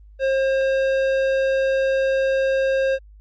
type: tone with tanh clipping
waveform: sine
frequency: 535 Hz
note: C5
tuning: 38 cents sharp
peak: -19 dBFS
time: 0.19-2.99 s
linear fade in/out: 50 ms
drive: 13 dB
effects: added 51 Hz sine -43 dBFS peak until 3.2 s + Opus 32 kbps